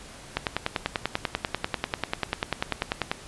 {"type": "click train", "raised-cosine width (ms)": 0.3, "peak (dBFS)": -8, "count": 29, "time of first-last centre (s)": [0.37, 3.115], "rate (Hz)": 10.2, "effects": ["pink hiss -45 dBFS RMS until 3.27 s", "resampled to 24000 Hz"]}